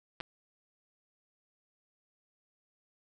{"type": "clicks", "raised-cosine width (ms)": 0.3, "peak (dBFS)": -22, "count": 2, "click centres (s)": [0.203, 0.209], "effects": []}